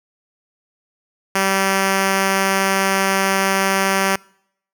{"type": "tone", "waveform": "5% pulse", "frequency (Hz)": 193.6, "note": "G3", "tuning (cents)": -21, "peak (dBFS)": -4, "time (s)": [1.35, 4.16], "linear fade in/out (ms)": 5, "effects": ["noise-tail reverb RT60 0.7 s tail -26 dB re dry"]}